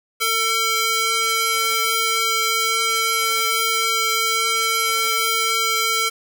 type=tone with high-pass filter; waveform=square; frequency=449.7 Hz; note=A4; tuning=38 cents sharp; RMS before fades=-20 dBFS; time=0.2-6.1 s; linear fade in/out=20 ms; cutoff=1500 Hz; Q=0.85; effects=none